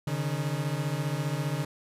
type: beating tone pair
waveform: 40% pulse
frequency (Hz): 138.5 / 153.5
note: C#3 / D#3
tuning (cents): -1 / -23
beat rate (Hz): 15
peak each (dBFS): -30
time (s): 0.07-1.65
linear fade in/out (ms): 5
effects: resampled to 32000 Hz